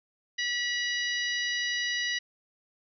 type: harmonic tone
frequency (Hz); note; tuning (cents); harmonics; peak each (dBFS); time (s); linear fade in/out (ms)
971; B5; -30; 2 / 3 / 4 / 5 / 6; -30 / -34 / -36 / -38 / -40; 0.38-2.19; 10
effects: none